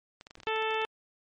clicks, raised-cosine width 0.2 ms, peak -29 dBFS, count 12, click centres 0.211 / 0.269 / 0.309 / 0.354 / 0.402 / 0.433 / 0.485 / 0.561 / 0.623 / 0.708 / 0.744 / 0.817 s
brown noise with exponential decay, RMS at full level -42 dBFS, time 0.37-0.44 s, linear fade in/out 5 ms, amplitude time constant 15 ms
harmonic tone, 440 Hz, A4, in tune, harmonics 1 / 2 / 3 / 4 / 5 / 6 / 7 / 8, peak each -32 / -33 / -37 / -38 / -41 / -36 / -41 / -43 dBFS, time 0.47-0.85 s, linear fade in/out 0 ms
effects MP3 48 kbps

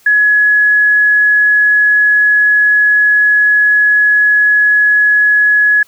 sine tone, 1688 Hz, G#6, 28 cents sharp, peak -6 dBFS, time 0.06-5.83 s, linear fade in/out 5 ms, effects white hiss -48 dBFS RMS until 5.87 s

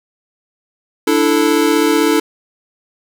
square chord, D suspended second, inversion none, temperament equal, 293.7 / 329.6 / 440 Hz, D4 / E4 / A4, 0 / 0 / 0 cents, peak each -16 dBFS, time 1.07-2.2 s, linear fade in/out 5 ms, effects none

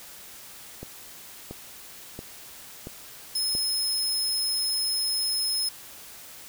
click train, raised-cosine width 2 ms, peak -23 dBFS, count 5, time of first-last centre 0.83-3.551 s, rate 1.47 Hz
sawtooth tone, 5170 Hz, E8, 34 cents flat, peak -22 dBFS, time 3.35-5.69 s, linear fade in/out 5 ms
effects white hiss -45 dBFS RMS until 6.48 s

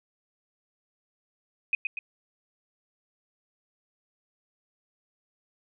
sine tone with echo, 2506 Hz, D#7, 12 cents sharp, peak -21 dBFS, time 1.73-1.75 s, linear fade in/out 2 ms, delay 120 ms, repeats 2, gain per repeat -5 dB, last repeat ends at 1.99 s, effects none

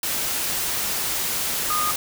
sine tone in noise, 1228 Hz, D#6, 23 cents flat, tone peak -22 dBFS, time 1.7-1.91 s, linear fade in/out 2 ms, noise white, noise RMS -25 dBFS, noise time 0.03-1.96 s, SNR 0 dB, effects none

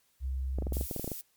sine tone, 65.7 Hz, C2, 8 cents sharp, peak -30 dBFS, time 0.2-0.87 s, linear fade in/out 50 ms
clicks, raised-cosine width 2 ms, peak -22 dBFS, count 12, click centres 0.586 / 0.623 / 0.669 / 0.723 / 0.769 / 0.811 / 0.912 / 0.963 / 0.996 / 1.044 / 1.077 / 1.117 s
violet noise, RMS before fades -40 dBFS, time 0.73-1.21 s, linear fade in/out 2 ms
effects white hiss -70 dBFS RMS until 1.36 s + MP3 96 kbps

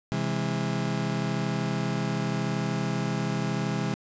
35% pulse chord, C augmented, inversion none, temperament just, 130.81 / 163.52 / 204.4 Hz, C3 / E3 / G#3, 0 / -14 / -27 cents, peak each -29 dBFS, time 0.12-3.94 s, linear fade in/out 0 ms, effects resampled to 16000 Hz + 10-bit

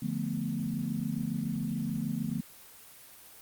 sine chord, B half-diminished seventh, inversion first, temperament equal, 146.83 / 174.61 / 220 / 246.9 Hz, D3 / F3 / A3 / B3, 0 / 0 / 0 / 0 cents, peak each -36 / -36 / -34 / -36 dBFS, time 0.02-2.41 s, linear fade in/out 5 ms, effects white hiss -52 dBFS RMS until 3.41 s + Opus 24 kbps

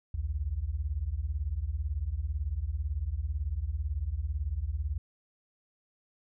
sine beating tone pair, 61.74 / 79.74 Hz, B1 / D#2, 0 / +43 cents, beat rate 18 Hz, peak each -33 / -32 dBFS, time 0.14-4.98 s, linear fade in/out 5 ms, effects none

